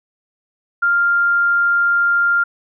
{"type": "tone", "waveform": "sine", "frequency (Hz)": 1396.9, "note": "F6", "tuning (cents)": 0, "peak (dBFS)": -12, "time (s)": [0.82, 2.44], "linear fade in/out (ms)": 10, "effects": []}